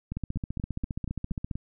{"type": "two click trains", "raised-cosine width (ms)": 5, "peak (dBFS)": [-20, -19], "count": [7, 21], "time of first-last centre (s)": [[0.12, 1.555], [0.17, 1.512]], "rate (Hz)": [4.18, 14.9], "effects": []}